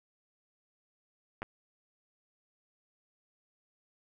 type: clicks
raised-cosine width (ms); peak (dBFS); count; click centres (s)
0.5; -23; 2; 1.42 / 1.429
effects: none